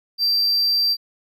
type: tone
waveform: triangle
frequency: 4699 Hz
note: D8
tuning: in tune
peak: -15 dBFS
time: 0.18-0.97 s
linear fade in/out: 50 ms
effects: none